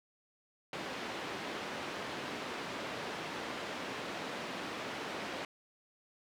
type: band-pass noise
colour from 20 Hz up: pink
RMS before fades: -41 dBFS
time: 0.73-5.45 s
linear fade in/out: 2 ms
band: 250 to 3500 Hz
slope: 12 dB/octave
effects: none

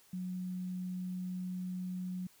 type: tone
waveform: sine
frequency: 182.8 Hz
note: F#3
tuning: 21 cents flat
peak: -36 dBFS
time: 0.13-2.27 s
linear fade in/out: 5 ms
effects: white hiss -64 dBFS RMS until 2.4 s

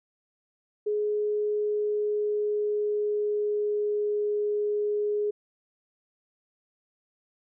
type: tone with pitch glide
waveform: sine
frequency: 419.5 to 416.6 Hz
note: G#4 to G#4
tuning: +17 to +5 cents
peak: -24 dBFS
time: 0.86-5.31 s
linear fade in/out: 10 ms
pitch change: -12 cents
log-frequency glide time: 1.52-4.29 s
effects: none

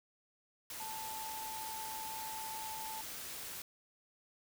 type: tone in noise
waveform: sine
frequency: 880 Hz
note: A5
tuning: in tune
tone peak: -43 dBFS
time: 0.8-3.01 s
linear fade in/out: 2 ms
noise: white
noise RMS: -45 dBFS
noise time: 0.7-3.62 s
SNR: -1 dB
effects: none

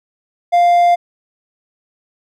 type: tone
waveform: triangle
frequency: 698.5 Hz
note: F5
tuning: in tune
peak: -6 dBFS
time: 0.52-0.96 s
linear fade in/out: 20 ms
effects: none

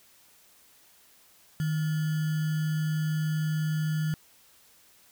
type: tone with sample-and-hold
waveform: sine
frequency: 155.56 Hz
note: D#3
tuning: in tune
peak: -25 dBFS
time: 1.6-4.14 s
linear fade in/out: 0 ms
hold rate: 1575 Hz
effects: white hiss -59 dBFS RMS until 5.11 s

